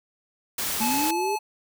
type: noise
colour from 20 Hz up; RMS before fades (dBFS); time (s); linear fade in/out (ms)
white; -28; 0.58-1.11; 5
type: linear sweep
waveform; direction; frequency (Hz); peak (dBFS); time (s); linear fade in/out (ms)
sine; up; 219.1 to 415.3; -26; 0.8-1.36; 10
type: tone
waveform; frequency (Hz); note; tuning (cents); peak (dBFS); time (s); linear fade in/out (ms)
square; 862; A5; -36; -26; 0.8-1.39; 20
effects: none